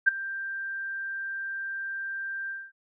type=tone with ADSR envelope; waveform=sine; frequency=1580 Hz; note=G6; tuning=13 cents sharp; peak=-13 dBFS; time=0.06-2.72 s; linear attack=21 ms; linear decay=13 ms; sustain=-18 dB; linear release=230 ms; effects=none